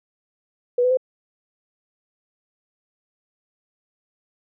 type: tone with pitch steps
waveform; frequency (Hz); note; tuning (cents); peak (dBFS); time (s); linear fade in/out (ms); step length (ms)
sine; 489.5 / 502.4 / 515.6; B4 / B4 / C5; -15 / +30 / -26; -15; 0.78-0.972; 5; 64
effects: none